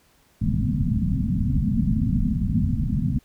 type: low-pass noise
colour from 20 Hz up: white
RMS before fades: -22 dBFS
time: 0.41-3.19 s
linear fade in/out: 10 ms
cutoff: 250 Hz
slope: 96 dB/octave
effects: pink hiss -60 dBFS RMS until 3.24 s